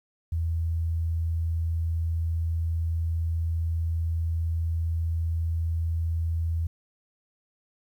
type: tone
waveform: sine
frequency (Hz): 82.41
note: E2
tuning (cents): 0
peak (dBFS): -24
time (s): 0.32-6.67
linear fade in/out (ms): 5
effects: 10-bit